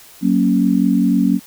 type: chord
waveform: sine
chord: F# major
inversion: none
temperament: equal with one note detuned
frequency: 187.25 / 233.1 / 277.2 Hz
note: F#3 / A#3 / C#4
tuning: +21 / 0 / 0 cents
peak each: -16 dBFS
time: 0.21-1.4 s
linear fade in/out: 50 ms
effects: white hiss -43 dBFS RMS until 1.46 s